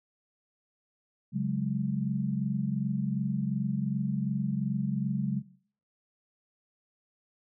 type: chord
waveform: sine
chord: C# suspended fourth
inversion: none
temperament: equal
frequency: 138.59 / 185 / 207.7 Hz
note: C#3 / F#3 / G#3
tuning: 0 / 0 / 0 cents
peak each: -31 dBFS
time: 1.32-5.43 s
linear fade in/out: 50 ms
effects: noise-tail reverb RT60 0.5 s tail -17 dB re dry